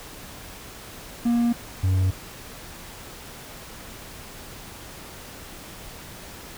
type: tone pair in turn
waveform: triangle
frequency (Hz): 236.6 / 93.69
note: A#3 / F#2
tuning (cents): +26 / +22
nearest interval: octave + major third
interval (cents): 1604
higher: first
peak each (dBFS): -16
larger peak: neither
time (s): 1.25-1.53 / 1.83-2.11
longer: neither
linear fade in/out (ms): 10
effects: pink hiss -41 dBFS RMS until 6.57 s